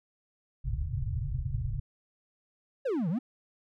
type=low-pass noise; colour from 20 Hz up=white; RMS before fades=-32 dBFS; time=0.64-1.8 s; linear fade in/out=10 ms; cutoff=140 Hz; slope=96 dB/octave
type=exponential two-way sweep; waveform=triangle; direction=down then up; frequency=580 to 150 to 273.6 Hz; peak=-25 dBFS; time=2.85-3.19 s; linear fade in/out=10 ms; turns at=3.09 s
effects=none